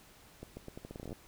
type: accelerating click train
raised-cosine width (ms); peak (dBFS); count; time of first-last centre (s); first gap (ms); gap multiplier
2; -30; 15; 0.43-1.128; 140; 0.81
effects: pink hiss -59 dBFS RMS until 1.27 s